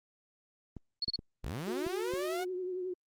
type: clicks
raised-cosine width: 3 ms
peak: -29 dBFS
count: 5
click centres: 0.767 / 1.082 / 1.191 / 1.866 / 2.137 s
type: tone bursts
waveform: sine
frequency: 4363 Hz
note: C#8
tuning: 28 cents flat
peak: -30 dBFS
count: 3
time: 1.02-1.159 s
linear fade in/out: 2 ms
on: 25 ms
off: 32 ms
type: linear sweep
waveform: sawtooth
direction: up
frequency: 30.54 to 746 Hz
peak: -32 dBFS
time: 1.43-2.45 s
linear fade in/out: 20 ms
type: tone with vibrato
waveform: sine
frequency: 366.3 Hz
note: F#4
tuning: 17 cents flat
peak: -34 dBFS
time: 1.67-2.94 s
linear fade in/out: 10 ms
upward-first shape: triangle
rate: 11 Hz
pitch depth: 49 cents each way
effects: Opus 24 kbps